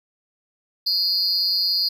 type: tone cluster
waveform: triangle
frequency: 4270 / 4700 / 4883 Hz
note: C8 / D8 / D#8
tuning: +34 / +1 / -33 cents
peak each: -22 dBFS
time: 0.86-1.89 s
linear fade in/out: 10 ms
effects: none